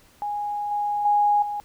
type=tone with level steps; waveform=sine; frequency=826 Hz; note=G#5; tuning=10 cents flat; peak=-25 / -22 / -16 / -26 dBFS; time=0.22-1.6 s; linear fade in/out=0 ms; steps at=0.71 / 1.05 / 1.42 s; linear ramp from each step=5 ms; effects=pink hiss -56 dBFS RMS until 1.64 s